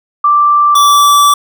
sine / square tone pair in turn, 1174.7 / 1157.2 Hz, D6 / D6, 0 / -26 cents, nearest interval unison, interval 26 cents, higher first, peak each -5 dBFS, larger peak neither, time 0.24-0.75 / 0.75-1.34 s, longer second, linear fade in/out 5 ms, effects none

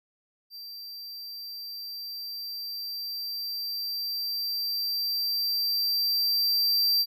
square tone with level ramp, 4699 Hz, D8, in tune, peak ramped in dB -40 to -21 dBFS, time 0.5-7.06 s, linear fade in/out 50 ms, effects none

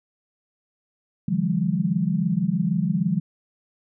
sine tone cluster, 142.4 / 161.4 / 178.7 / 205.1 Hz, C#3 / E3 / F3 / G#3, +47 / -36 / +40 / -21 cents, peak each -30 / -26 / -23 / -25 dBFS, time 1.28-3.2 s, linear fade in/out 5 ms, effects none

